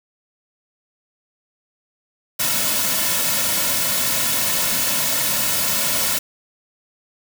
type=noise with comb filter; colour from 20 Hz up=white; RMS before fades=-20 dBFS; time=2.39-6.19 s; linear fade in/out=10 ms; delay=2.5 ms; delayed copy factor=-0.7; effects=none